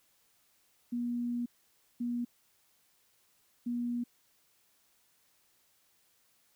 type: tone bursts at uneven times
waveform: sine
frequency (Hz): 240.4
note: B3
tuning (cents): -46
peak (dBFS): -31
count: 3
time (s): 0.92-1.46 / 2-2.25 / 3.66-4.04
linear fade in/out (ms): 10
effects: white hiss -70 dBFS RMS until 6.55 s